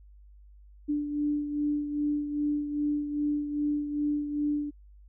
sine beating tone pair, 293.7 / 296.2 Hz, D4 / D4, 0 / +15 cents, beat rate 2.5 Hz, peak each -27 / -35 dBFS, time 0.88-4.71 s, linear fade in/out 20 ms, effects added 50 Hz sine -50 dBFS peak until 5.08 s

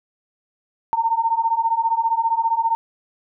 sine beating tone pair, 902 / 917 Hz, A5 / A#5, +43 / -29 cents, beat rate 15 Hz, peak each -21 / -19 dBFS, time 0.93-2.75 s, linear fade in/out 0 ms, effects none

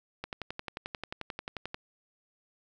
click train, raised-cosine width 0.3 ms, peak -20 dBFS, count 18, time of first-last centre 0.24-1.744 s, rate 11.3 Hz, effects none

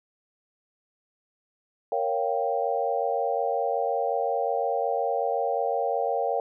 sine chord, G half-diminished seventh, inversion first, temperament equal, 466.2 / 554.4 / 698.5 / 784 Hz, Bb4 / Db5 / F5 / G5, 0 / 0 / 0 / 0 cents, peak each -29 dBFS, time 1.92-6.4 s, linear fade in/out 2 ms, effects none

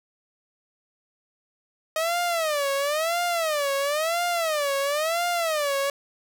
sawtooth tone with vibrato, 622.3 Hz, D#5, in tune, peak -19 dBFS, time 1.96-5.9 s, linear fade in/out 2 ms, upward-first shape sine, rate 0.98 Hz, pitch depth 210 cents each way, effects none

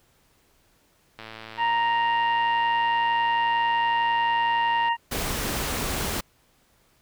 click train, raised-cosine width 0.3 ms, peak -23 dBFS, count 411, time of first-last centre 1.19-4.884 s, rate 111 Hz
harmonic tone, 932.3 Hz, A#5, in tune, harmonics 1 / 2 / 3, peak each -21 / -28 / -32 dBFS, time 1.57-4.97 s, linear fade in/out 50 ms
pink noise, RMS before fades -28 dBFS, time 5.11-6.21 s, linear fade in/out 10 ms
effects pink hiss -63 dBFS RMS until 7.01 s

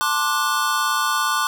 square chord, D dominant seventh, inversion second, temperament just, 881 / 1057.2 / 1174.7 / 1468.3 Hz, A5 / C6 / D6 / F#6, +2 / +18 / 0 / -14 cents, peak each -29 / -25 / -23 / -25 dBFS, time 0.01-1.47 s, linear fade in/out 0 ms, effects none

